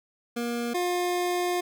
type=tone pair in turn; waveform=25% pulse; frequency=237.3 / 355.5 Hz; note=A#3 / F4; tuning=+31 / +31 cents; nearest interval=perfect fifth; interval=700 cents; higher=second; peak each=-24 / -21 dBFS; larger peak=second; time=0.36-0.74 / 0.74-1.61 s; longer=second; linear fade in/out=10 ms; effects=none